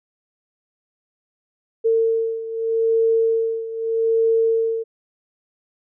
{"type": "beating tone pair", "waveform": "sine", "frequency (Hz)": [452.2, 453.01], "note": ["A4", "A#4"], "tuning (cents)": [47, -50], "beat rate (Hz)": 0.81, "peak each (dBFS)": [-18, -22], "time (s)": [1.84, 4.84], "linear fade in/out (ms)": 20, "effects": []}